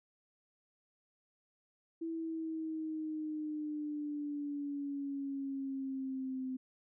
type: exponential sweep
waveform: sine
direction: down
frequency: 329.6 to 258 Hz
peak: -36 dBFS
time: 2.01-6.57 s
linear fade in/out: 10 ms
effects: none